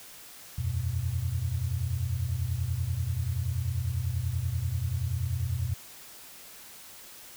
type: chord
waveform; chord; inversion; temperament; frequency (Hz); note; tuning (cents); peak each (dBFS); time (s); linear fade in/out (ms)
sine; E suspended second; none; just; 82.41 / 92.71 / 123.61; E2 / F#2 / B2; 0 / +4 / +2; -33 / -31 / -31; 0.58-5.74; 5
effects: white hiss -48 dBFS RMS until 7.36 s